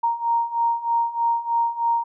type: beating tone pair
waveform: sine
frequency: 930 / 933.2 Hz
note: A#5 / A#5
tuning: -4 / +2 cents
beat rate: 3.2 Hz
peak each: -24 / -21 dBFS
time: 0.03-2.04 s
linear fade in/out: 10 ms
effects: none